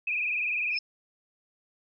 sine tone with vibrato, 2489 Hz, D#7, in tune, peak -26 dBFS, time 0.07-0.78 s, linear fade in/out 5 ms, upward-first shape triangle, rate 20 Hz, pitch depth 98 cents each way
sine tone with exponential growth, 5230 Hz, E8, 15 cents flat, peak -27 dBFS, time 0.7-0.79 s, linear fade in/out 5 ms, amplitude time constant 19 ms
effects none

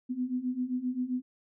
sine beating tone pair, 246.9 / 254.5 Hz, B3 / C4, 0 / -48 cents, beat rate 7.6 Hz, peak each -34 / -31 dBFS, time 0.09-1.22 s, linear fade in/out 20 ms, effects none

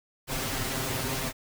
pink noise with comb filter, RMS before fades -31 dBFS, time 0.27-1.33 s, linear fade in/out 50 ms, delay 7.6 ms, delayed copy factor +1, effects none

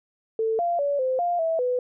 sine tone with pitch steps, 445.3 / 691 / 570 / 517 / 700 / 653 / 498 Hz, A4 / F5 / C#5 / C5 / F5 / E5 / B4, +21 / -19 / +48 / -21 / +4 / -17 / +14 cents, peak -21 dBFS, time 0.39-1.79 s, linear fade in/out 2 ms, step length 200 ms, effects none

